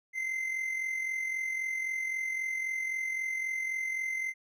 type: tone with amplitude modulation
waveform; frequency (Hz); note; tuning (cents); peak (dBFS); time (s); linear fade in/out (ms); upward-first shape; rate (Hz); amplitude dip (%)
triangle; 2074; C7; -16; -27; 0.13-4.34; 50; sine; 43.8; 50
effects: none